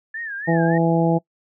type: tone with vibrato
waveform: sine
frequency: 1724 Hz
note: A6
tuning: 36 cents flat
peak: -27 dBFS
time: 0.14-0.78 s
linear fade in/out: 5 ms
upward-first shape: sine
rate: 3.5 Hz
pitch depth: 140 cents each way
type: harmonic tone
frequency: 166.2 Hz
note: E3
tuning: 15 cents sharp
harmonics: 1 / 2 / 3 / 4 / 5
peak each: -18 / -21 / -23 / -24 / -25 dBFS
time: 0.47-1.19 s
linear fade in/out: 20 ms
effects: noise-tail reverb RT60 0.1 s tail -24 dB re dry